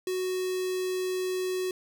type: tone with notch filter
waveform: square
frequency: 370 Hz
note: F#4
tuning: in tune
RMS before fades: -30 dBFS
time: 0.07-1.71 s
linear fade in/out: 2 ms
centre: 1300 Hz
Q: 0.98
effects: none